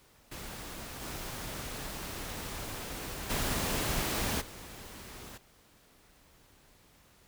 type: noise with level steps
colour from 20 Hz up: pink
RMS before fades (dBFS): -43 / -40 / -32 / -47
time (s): 0.31-5.38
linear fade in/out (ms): 10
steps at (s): 1 / 3.29 / 4.4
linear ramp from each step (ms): 20
effects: pink hiss -62 dBFS RMS until 7.27 s